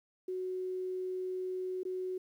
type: tone with dropouts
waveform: sine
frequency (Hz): 370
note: F#4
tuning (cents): 0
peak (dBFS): -34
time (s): 0.28-2.18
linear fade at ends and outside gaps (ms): 5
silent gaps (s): 1.833-1.851
effects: 11-bit